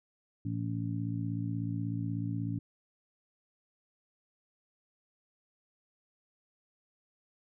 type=harmonic tone; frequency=56.4 Hz; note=A1; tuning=44 cents sharp; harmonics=2 / 3 / 4 / 5; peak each=-34 / -38 / -43 / -38 dBFS; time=0.45-2.59 s; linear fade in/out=5 ms; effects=none